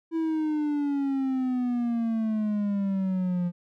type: exponential sweep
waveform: triangle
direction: down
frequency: 329.6 to 173.9 Hz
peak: -22 dBFS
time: 0.11-3.52 s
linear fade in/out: 50 ms
effects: none